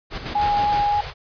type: noise with tremolo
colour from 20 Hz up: pink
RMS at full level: -29 dBFS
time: 0.1-0.88 s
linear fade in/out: 50 ms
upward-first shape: square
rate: 6.4 Hz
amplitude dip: 50%
type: tone with vibrato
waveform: sine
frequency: 825 Hz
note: G#5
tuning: 12 cents flat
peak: -17 dBFS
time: 0.35-1.01 s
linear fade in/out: 5 ms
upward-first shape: triangle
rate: 3.6 Hz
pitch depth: 10 cents each way
type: band-stop noise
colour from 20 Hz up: pink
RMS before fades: -32 dBFS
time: 0.35-1.14 s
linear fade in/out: 50 ms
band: 150 to 400 Hz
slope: 96 dB/octave
effects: resampled to 11025 Hz